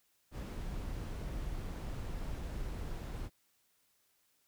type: noise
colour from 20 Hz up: brown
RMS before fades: -40 dBFS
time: 0.31-3.3 s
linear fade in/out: 50 ms
effects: white hiss -74 dBFS RMS until 4.47 s